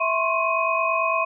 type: tone cluster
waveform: sine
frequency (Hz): 657 / 1045 / 1094 / 2512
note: E5 / C6 / C#6 / D#7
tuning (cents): -6 / -2 / -23 / +16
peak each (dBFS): -25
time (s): 0-1.25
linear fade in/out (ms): 10
effects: none

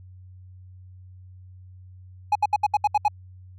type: tone bursts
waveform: triangle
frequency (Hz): 836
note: G#5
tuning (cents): +11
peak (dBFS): -14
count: 8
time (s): 2.32-3.082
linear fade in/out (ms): 5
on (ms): 34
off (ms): 70
effects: added 92 Hz sine -43 dBFS peak until 3.58 s

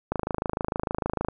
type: click train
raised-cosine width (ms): 1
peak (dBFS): -12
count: 32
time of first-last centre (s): 0.12-1.285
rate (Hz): 26.6
effects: none

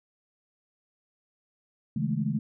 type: chord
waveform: sine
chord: A major seventh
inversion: first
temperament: equal with one note detuned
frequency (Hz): 138.59 / 161.42 / 207.7 / 220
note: C#3 / E3 / G#3 / A3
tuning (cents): 0 / -36 / 0 / 0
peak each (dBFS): -31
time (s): 1.96-2.39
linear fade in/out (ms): 5
effects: none

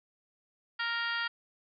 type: harmonic tone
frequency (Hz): 466.2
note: A#4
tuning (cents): 0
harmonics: 2 / 3 / 4 / 5 / 6 / 7 / 8 / 9 / 10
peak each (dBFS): -42 / -34 / -35 / -46 / -42 / -40 / -50 / -50 / -43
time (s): 0.79-1.28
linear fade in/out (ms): 10
effects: none

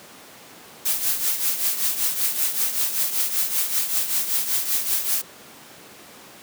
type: noise with tremolo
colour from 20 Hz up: blue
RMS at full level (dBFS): -20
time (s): 0.85-5.22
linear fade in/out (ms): 10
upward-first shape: triangle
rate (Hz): 5.2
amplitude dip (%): 70
effects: pink hiss -44 dBFS RMS until 6.42 s + high-pass 200 Hz 12 dB/octave

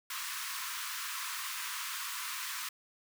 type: high-pass noise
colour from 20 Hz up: pink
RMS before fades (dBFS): -39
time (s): 0.1-2.69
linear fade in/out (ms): 5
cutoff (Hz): 980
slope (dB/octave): 96
effects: none

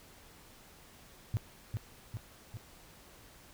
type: tone with echo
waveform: sine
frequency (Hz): 109.5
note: A2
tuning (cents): -8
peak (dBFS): -27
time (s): 1.34-1.37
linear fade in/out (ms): 0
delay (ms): 400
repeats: 3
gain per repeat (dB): -4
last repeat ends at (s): 2.57
effects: pink hiss -57 dBFS RMS until 3.53 s

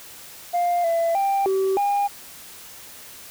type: tone with pitch steps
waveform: sine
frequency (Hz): 701 / 670 / 789 / 384 / 809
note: F5 / E5 / G5 / G4 / G#5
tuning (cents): +6 / +28 / +11 / -36 / -46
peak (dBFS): -16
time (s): 0.53-2.08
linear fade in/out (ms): 20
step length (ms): 310
effects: tanh soft clip ceiling -17 dBFS + white hiss -42 dBFS RMS until 3.3 s

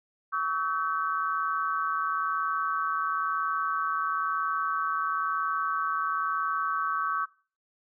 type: tone cluster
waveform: sine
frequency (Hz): 1131 / 1292 / 1533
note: C#6 / E6 / G6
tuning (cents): +34 / -35 / -39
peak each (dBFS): -29 / -30 / -33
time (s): 0.32-7.26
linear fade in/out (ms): 20
effects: noise-tail reverb RT60 0.4 s tail -19 dB re dry

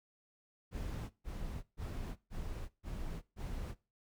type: noise bursts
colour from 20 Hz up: brown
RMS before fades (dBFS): -41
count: 6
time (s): 0.71-3.75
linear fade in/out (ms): 50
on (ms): 390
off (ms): 140
effects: noise-tail reverb RT60 0.3 s tail -20 dB re dry

